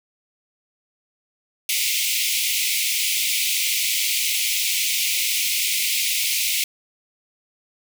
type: high-pass noise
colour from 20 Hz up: pink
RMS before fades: -22 dBFS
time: 1.69-6.64 s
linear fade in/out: 2 ms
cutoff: 2100 Hz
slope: 96 dB/octave
effects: none